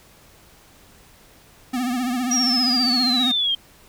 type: tone with vibrato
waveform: square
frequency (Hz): 249.2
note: B3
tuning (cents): +16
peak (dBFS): -22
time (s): 1.73-3.32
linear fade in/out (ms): 10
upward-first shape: triangle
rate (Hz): 15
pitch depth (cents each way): 100
type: linear sweep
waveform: sine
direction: down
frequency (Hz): 5750 to 3145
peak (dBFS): -18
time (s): 2.31-3.55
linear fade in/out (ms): 5
effects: pink hiss -51 dBFS RMS until 3.88 s